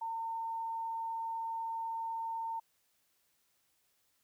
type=tone; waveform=sine; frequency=908 Hz; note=A#5; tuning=46 cents flat; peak=-35 dBFS; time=0.01-2.6 s; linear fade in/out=10 ms; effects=white hiss -75 dBFS RMS until 4.23 s